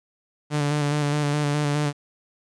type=tone with vibrato; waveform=sawtooth; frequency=146.83 Hz; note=D3; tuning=in tune; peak=-17 dBFS; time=0.5-1.93 s; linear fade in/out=50 ms; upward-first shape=square; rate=4.8 Hz; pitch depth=25 cents each way; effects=resampled to 22050 Hz + 9-bit